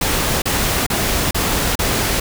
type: noise bursts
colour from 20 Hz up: pink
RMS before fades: -18 dBFS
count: 5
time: 0.01-2.2 s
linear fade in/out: 5 ms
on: 410 ms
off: 35 ms
effects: none